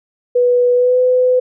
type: tone with pitch glide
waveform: sine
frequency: 491 to 504.2 Hz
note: B4 to B4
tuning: -10 to +36 cents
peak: -9 dBFS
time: 0.35-1.4 s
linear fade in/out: 10 ms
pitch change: +46 cents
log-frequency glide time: 0.74-0.99 s
effects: none